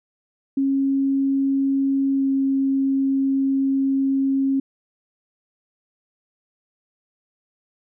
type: tone with pitch glide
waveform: sine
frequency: 272.7 to 270.8 Hz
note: C#4 to C#4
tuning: -28 to -40 cents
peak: -17 dBFS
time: 0.57-4.6 s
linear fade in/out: 5 ms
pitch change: -12 cents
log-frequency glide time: 2.15-2.25 s
effects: none